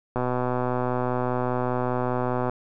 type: click train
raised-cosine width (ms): 1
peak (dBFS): -12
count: 293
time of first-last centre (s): 0.16-2.496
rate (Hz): 125
effects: none